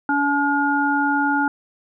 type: harmonic tone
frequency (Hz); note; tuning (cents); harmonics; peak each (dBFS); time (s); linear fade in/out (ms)
285.4; D4; -49; 1 / 3 / 5; -21 / -21 / -21; 0.09-1.48; 2
effects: none